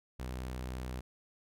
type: tone with vibrato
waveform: sawtooth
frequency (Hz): 63.1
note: B1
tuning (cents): +38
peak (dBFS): -34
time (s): 0.19-1.01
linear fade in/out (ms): 10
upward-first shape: square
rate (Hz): 19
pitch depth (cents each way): 15
effects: none